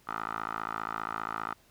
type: tone with band-pass filter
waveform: 10% pulse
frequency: 55 Hz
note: A1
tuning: in tune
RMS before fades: -36 dBFS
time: 0.07-1.54 s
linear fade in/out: 10 ms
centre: 1200 Hz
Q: 6
effects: pink hiss -63 dBFS RMS until 1.7 s